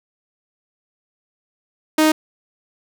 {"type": "tone", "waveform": "sawtooth", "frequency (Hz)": 311.1, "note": "D#4", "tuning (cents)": 0, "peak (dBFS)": -8, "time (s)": [1.98, 2.12], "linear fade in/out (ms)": 5, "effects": []}